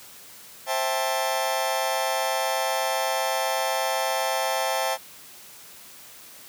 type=chord; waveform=sawtooth; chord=A minor seventh; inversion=first; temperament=just; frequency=528 / 660 / 792 / 880 Hz; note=C5 / E5 / G5 / A5; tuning=+16 / +2 / +18 / 0 cents; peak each=-25 / -25 / -25 / -25 dBFS; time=0.66-4.98 s; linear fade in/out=50 ms; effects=white hiss -46 dBFS RMS until 6.48 s + high-pass 80 Hz 12 dB/octave